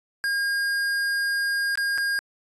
square tone with dropouts, 1620 Hz, G#6, 43 cents flat, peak -23 dBFS, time 0.24-2.19 s, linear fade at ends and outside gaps 0 ms, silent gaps 1.755-1.775 / 1.977-1.982 s, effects resampled to 24000 Hz

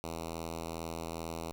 5% pulse tone with notch filter, 82.41 Hz, E2, in tune, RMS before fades -40 dBFS, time 0.04-1.52 s, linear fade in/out 0 ms, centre 1800 Hz, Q 1.4, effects none

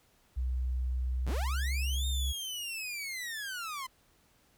sine tone with pitch glide, 63 to 66.67 Hz, B1 to C2, +35 to +33 cents, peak -29 dBFS, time 0.36-2.33 s, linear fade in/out 20 ms, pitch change +98 cents, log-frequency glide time 1.21-1.58 s
sawtooth linear two-way sweep, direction up then down, 59.4 to 3689 to 1007 Hz, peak -33 dBFS, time 1.26-3.87 s, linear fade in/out 10 ms, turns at 2.06 s
effects pink hiss -67 dBFS RMS until 4.57 s

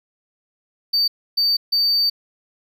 triangle tone bursts at uneven times, 4600 Hz, D8, 37 cents flat, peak -14 dBFS, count 3, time 0.93-1.08 / 1.37-1.57 / 1.72-2.1 s, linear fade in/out 10 ms, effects none

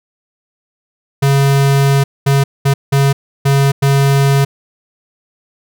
square tone bursts at uneven times, 138.59 Hz, C#3, in tune, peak -9 dBFS, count 6, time 1.22-2.04 / 2.26-2.44 / 2.65-2.74 / 2.92-3.13 / 3.45-3.72 / 3.82-4.45 s, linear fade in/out 10 ms, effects none

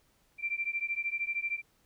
sine beating tone pair, 2349 / 2362 Hz, D7 / D7, 0 / +9 cents, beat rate 13 Hz, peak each -34 / -34 dBFS, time 0.38-1.62 s, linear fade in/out 50 ms, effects pink hiss -69 dBFS RMS until 1.85 s

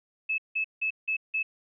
sine tone bursts, 2602 Hz, E7, 23 cents flat, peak -25 dBFS, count 5, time 0.29-1.43 s, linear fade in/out 10 ms, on 92 ms, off 170 ms, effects none

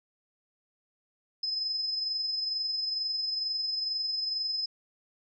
sine tone with amplitude modulation, 5100 Hz, D#8, 42 cents sharp, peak -27 dBFS, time 1.43-4.66 s, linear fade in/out 5 ms, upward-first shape sine, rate 22.2 Hz, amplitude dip 40%, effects none

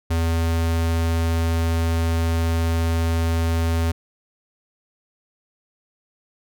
square tone, 82.7 Hz, E2, 6 cents sharp, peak -19 dBFS, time 0.1-3.92 s, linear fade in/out 10 ms, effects none

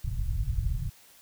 pink low-pass noise, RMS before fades -29 dBFS, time 0.04-0.9 s, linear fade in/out 10 ms, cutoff 140 Hz, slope 48 dB/octave, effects white hiss -56 dBFS RMS until 1.21 s

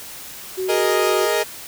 sine tone, 374 Hz, F#4, 19 cents sharp, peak -21 dBFS, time 0.57-1.27 s, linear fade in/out 20 ms
sawtooth chord, Ab suspended second, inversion none, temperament equal, 415.3 / 466.2 / 622.3 Hz, Ab4 / Bb4 / Eb5, 0 / 0 / 0 cents, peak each -18 / -18 / -18 dBFS, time 0.68-1.44 s, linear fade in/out 20 ms
effects white hiss -36 dBFS RMS until 1.67 s

